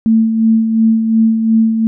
sine tone with tremolo, 223.5 Hz, A3, 27 cents sharp, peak -6 dBFS, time 0.06-1.87 s, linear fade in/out 0 ms, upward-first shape sine, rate 2.8 Hz, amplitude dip 50%, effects none

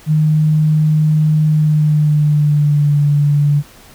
sine tone with pitch glide, 154.1 to 145.45 Hz, D#3 to D3, -16 to -16 cents, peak -9 dBFS, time 0.06-3.63 s, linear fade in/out 50 ms, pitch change -100 cents, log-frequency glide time 1.45-2.99 s, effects pink hiss -42 dBFS RMS until 3.94 s

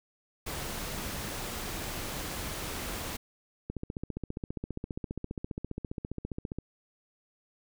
pink noise, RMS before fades -37 dBFS, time 0.46-3.17 s, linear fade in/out 10 ms
click train, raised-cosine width 3 ms, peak -22 dBFS, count 44, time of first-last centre 3.7-6.586 s, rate 14.9 Hz
effects none

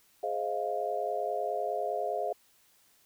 sine chord, F minor seventh, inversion first, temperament just, 419.1 / 523.8 / 628.6 / 698.5 Hz, Ab4 / C5 / Eb5 / F5, +16 / +2 / +18 / 0 cents, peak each -36 / -37 / -35 / -33 dBFS, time 0.23-2.33 s, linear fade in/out 5 ms, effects white hiss -65 dBFS RMS until 3.05 s

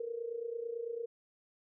sine tone with amplitude modulation, 466.2 Hz, A#4, in tune, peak -33 dBFS, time 0-1.06 s, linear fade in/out 5 ms, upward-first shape sine, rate 29 Hz, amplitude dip 75%, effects none

